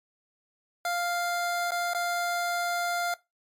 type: tone with dropouts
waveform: 25% pulse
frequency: 698.5 Hz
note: F5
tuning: in tune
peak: -23 dBFS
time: 0.85-3.14 s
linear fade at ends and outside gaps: 2 ms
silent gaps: 1.708-1.718 / 1.935-1.947 s
effects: noise-tail reverb RT60 0.2 s tail -19 dB re dry + MP3 64 kbps